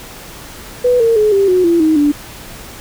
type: tone with pitch steps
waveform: sine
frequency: 493.9 / 458.2 / 425 / 394.3 / 365.8 / 339.3 / 314.8 / 292 Hz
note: B4 / A#4 / G#4 / G4 / F#4 / F4 / D#4 / D4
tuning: 0 / -30 / +40 / +10 / -20 / -50 / +20 / -10 cents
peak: -8 dBFS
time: 0.84-2.12 s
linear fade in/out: 10 ms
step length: 160 ms
effects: pink hiss -33 dBFS RMS until 2.8 s